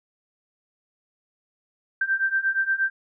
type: beating tone pair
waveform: sine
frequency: 1563 / 1571.5 Hz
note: G6 / G6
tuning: -6 / +4 cents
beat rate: 8.5 Hz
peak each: -25 / -23 dBFS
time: 2.01-2.9 s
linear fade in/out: 5 ms
effects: none